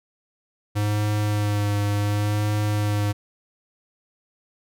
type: tone with vibrato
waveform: square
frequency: 103.83 Hz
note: G#2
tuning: in tune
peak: -21 dBFS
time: 0.75-3.13 s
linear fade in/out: 20 ms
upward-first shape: sine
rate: 0.69 Hz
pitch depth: 22 cents each way
effects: none